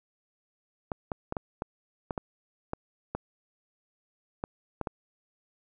clicks, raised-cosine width 1 ms, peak -17 dBFS, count 12, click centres 0.918 / 1.118 / 1.324 / 1.368 / 1.621 / 2.108 / 2.178 / 2.734 / 3.15 / 4.439 / 4.813 / 4.872 s, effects none

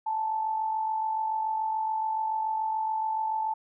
sine tone with amplitude modulation, 877 Hz, A5, 6 cents flat, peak -24 dBFS, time 0.06-3.54 s, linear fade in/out 10 ms, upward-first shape sine, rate 47 Hz, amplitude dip 45%, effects none

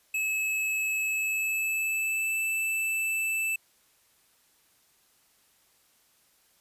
square tone with pitch glide, 2590 to 2641 Hz, E7 to E7, -31 to +3 cents, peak -27 dBFS, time 0.14-3.56 s, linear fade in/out 5 ms, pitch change +34 cents, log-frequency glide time 1.04-2.38 s, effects white hiss -65 dBFS RMS until 6.6 s + resampled to 32000 Hz

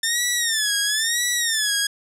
10% pulse tone with vibrato, 1790 Hz, A6, 29 cents sharp, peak -10 dBFS, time 0.03-1.87 s, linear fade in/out 5 ms, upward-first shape sine, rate 1 Hz, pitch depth 150 cents each way, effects low-pass 11000 Hz 12 dB/octave

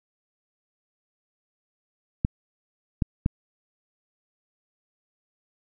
clicks, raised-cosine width 5 ms, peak -9 dBFS, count 3, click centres 2.249 / 3.022 / 3.261 s, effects none

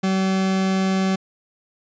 40% pulse tone, 190.4 Hz, F#3, 50 cents sharp, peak -17 dBFS, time 0.03-1.16 s, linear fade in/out 10 ms, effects resampled to 16000 Hz

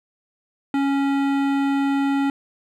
sine tone with hard clipping, 277.2 Hz, C#4, in tune, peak -20 dBFS, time 0.74-2.3 s, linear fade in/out 2 ms, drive 16 dB, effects none

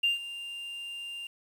triangle tone with ADSR envelope, 2794 Hz, F7, in tune, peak -18 dBFS, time 0.03-1.27 s, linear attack 11 ms, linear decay 140 ms, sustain -17 dB, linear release 3 ms, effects tanh soft clip ceiling -20 dBFS + 9-bit

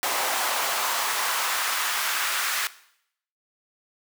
pink noise with high-pass filter sweep, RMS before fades -26 dBFS, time 0.03-2.67 s, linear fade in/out 0 ms, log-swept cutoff 730 to 1500 Hz, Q 1.5, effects noise-tail reverb RT60 0.7 s tail -17 dB re dry

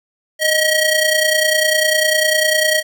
sawtooth ring-modulated tone, 1270 Hz, D#6, 35 cents sharp, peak -6 dBFS, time 0.39-2.83 s, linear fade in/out 50 ms, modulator 650 Hz, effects none

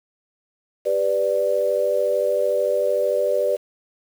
sine chord, G major, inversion none, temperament equal with one note detuned, 396.1 / 493.9 / 587.3 Hz, G4 / B4 / D5, +18 / 0 / 0 cents, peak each -26 / -22 / -20 dBFS, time 0.85-3.57 s, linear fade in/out 20 ms, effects 7-bit

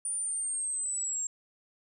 sine exponential sweep, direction down, 9400 to 7459 Hz, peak -30 dBFS, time 0.05-1.27 s, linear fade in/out 2 ms, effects none

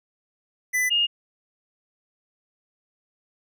square / sine tone pair in turn, 2000 / 2842 Hz, B6 / F7, +21 / +30 cents, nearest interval tritone, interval 609 cents, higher second, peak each -21 / -18 dBFS, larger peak second, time 0.73-0.9 / 0.9-1.07 s, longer neither, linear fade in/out 20 ms, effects none

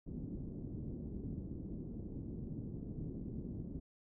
white low-pass noise, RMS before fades -44 dBFS, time 0.06-3.8 s, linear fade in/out 10 ms, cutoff 290 Hz, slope 24 dB/octave, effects none

